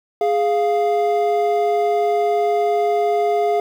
triangle tone pair together, 415.3 / 697.9 Hz, G#4 / F5, 0 / -1 cents, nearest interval major sixth, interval 899 cents, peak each -16 dBFS, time 0.21-3.6 s, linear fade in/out 2 ms, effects 8-bit

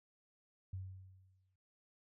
sine tone with exponential decay, 94.2 Hz, F#2, 32 cents sharp, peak -39 dBFS, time 0.73-1.56 s, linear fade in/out 5 ms, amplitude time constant 180 ms, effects none

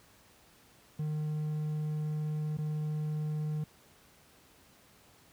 triangle tone with dropouts, 152.6 Hz, D#3, 33 cents flat, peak -29 dBFS, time 0.99-3.64 s, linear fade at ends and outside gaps 5 ms, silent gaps 2.571-2.584 s, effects pink hiss -61 dBFS RMS until 5.32 s + high-pass 60 Hz 12 dB/octave

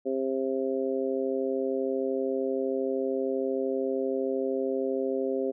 harmonic tone, 132.9 Hz, C3, 27 cents sharp, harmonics 2 / 3 / 4 / 5, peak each -32 / -29 / -31 / -40 dBFS, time 0.05-5.52 s, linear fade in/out 20 ms, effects none

